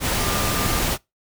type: tone in noise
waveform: sine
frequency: 1197 Hz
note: D6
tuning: 33 cents sharp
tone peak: -30 dBFS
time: 0.18-0.83 s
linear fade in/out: 50 ms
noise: pink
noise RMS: -22 dBFS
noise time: 0-0.98 s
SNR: -11 dB
effects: noise-tail reverb RT60 0.2 s tail -24 dB re dry